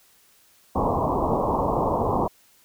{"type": "low-pass noise", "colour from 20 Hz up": "white", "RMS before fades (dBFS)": -23, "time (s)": [0.75, 2.28], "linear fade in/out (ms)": 10, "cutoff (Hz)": 1100, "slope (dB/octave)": 96, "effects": ["white hiss -58 dBFS RMS until 2.64 s"]}